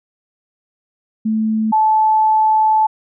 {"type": "tone pair in turn", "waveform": "sine", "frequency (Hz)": [218.9, 869.6], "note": ["A3", "A5"], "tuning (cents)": [-9, -21], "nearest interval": "2 octaves", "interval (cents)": 2388, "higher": "second", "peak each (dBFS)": [-14, -10], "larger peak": "second", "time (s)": [[1.25, 1.72], [1.72, 2.87]], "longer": "second", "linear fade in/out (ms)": 10, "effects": []}